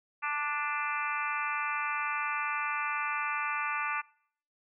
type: harmonic tone with a mistuned harmonic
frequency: 293.7 Hz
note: D4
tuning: in tune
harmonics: 3 / 4 / 5 / 6 / 7 / 8 / 9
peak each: -38 / -34 / -37 / -41 / -40 / -38 / -40 dBFS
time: 0.22-4.02 s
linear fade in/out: 20 ms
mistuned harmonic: 8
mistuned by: +22 cents
effects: noise-tail reverb RT60 0.6 s tail -24 dB re dry